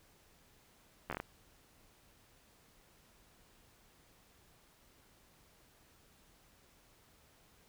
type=slowing click train; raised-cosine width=0.5 ms; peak=-23 dBFS; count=6; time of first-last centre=1.1-1.2 s; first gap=12 ms; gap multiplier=1.26; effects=pink hiss -66 dBFS RMS until 7.68 s